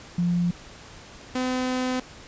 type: tone pair in turn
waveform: sine / sawtooth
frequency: 174.61 / 254.7 Hz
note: F3 / C4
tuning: 0 / -46 cents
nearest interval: perfect fifth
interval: 654 cents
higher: second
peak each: -20 dBFS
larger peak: neither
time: 0.18-0.51 / 1.35-2 s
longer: second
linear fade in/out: 5 ms
effects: pink hiss -45 dBFS RMS until 2.27 s + resampled to 16000 Hz